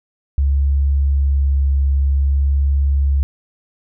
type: tone with vibrato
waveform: sine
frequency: 69.3 Hz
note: C#2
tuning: in tune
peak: -12 dBFS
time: 0.38-3.23 s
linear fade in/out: 0 ms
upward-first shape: sine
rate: 0.53 Hz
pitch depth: 10 cents each way
effects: none